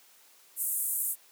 white band-pass noise, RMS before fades -31 dBFS, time 0.56-1.16 s, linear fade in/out 50 ms, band 8100 to 15000 Hz, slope 48 dB/octave, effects white hiss -59 dBFS RMS until 1.31 s + high-pass 300 Hz 12 dB/octave

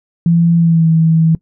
sine tone with pitch glide, 168.7 to 162.01 Hz, E3 to E3, +40 to -30 cents, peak -7 dBFS, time 0.26-1.35 s, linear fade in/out 2 ms, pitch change -70 cents, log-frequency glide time 0.57-0.88 s, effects noise-tail reverb RT60 0.1 s tail -20 dB re dry

